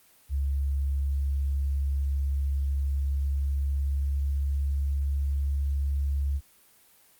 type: tone with pitch glide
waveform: sine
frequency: 69.3 to 69.9 Hz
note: C#2 to C#2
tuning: 0 to +15 cents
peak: -24 dBFS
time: 0.29-6.41 s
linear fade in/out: 50 ms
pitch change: +15 cents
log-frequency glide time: 2.81-4.87 s
effects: white hiss -59 dBFS RMS until 7.19 s + Opus 24 kbps